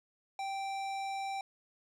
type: tone with hard clipping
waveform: sine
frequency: 782 Hz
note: G5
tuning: 4 cents flat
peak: -37 dBFS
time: 0.39-1.41 s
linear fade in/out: 2 ms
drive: 15 dB
effects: none